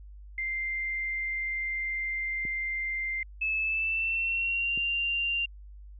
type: tone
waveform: sine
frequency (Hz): 2093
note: C7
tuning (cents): 0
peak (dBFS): -29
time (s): 0.38-3.23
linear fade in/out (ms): 2
type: clicks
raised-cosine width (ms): 3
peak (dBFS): -29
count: 2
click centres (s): 2.452 / 4.776
type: tone with pitch glide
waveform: sine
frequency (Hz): 2609 to 2780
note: E7 to F7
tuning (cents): -18 to -9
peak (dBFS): -26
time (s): 3.41-5.46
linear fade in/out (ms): 10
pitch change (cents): +109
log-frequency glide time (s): 3.59-4.76
effects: added 50 Hz sine -44 dBFS peak until 5.99 s